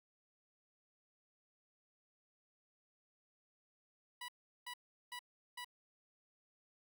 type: tone bursts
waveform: 15% pulse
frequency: 980 Hz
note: B5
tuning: 14 cents flat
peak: -38 dBFS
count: 4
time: 4.21-5.646 s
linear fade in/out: 5 ms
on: 74 ms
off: 380 ms
effects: none